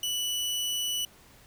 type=tone; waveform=sawtooth; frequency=2960 Hz; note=F#7; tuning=in tune; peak=-25 dBFS; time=0.03-1.05 s; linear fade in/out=2 ms; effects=pink hiss -56 dBFS RMS until 1.46 s